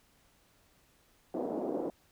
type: band-pass noise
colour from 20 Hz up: pink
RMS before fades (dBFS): -35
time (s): 1.34-1.9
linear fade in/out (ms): 2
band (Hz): 260 to 640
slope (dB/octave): 24
effects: pink hiss -67 dBFS RMS until 2.11 s